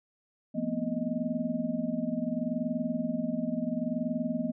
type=tone cluster; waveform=sine; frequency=171.8 / 218.8 / 239.5 / 260.2 / 621 Hz; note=F3 / A3 / A#3 / C4 / D#5; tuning=-28 / -9 / +47 / -9 / -3 cents; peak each=-38 / -37 / -31 / -36 / -37 dBFS; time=0.54-4.52 s; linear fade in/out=20 ms; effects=none